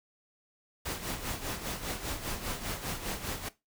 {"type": "noise with tremolo", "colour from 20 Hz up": "pink", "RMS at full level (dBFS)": -34, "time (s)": [0.85, 3.49], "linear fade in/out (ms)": 10, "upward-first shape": "sine", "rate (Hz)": 5, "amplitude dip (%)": 65, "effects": ["noise-tail reverb RT60 0.2 s tail -17 dB re dry"]}